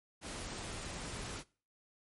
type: noise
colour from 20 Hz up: pink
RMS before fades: -43 dBFS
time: 0.21-1.44 s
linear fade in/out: 50 ms
effects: noise-tail reverb RT60 0.4 s tail -22 dB re dry + MP3 48 kbps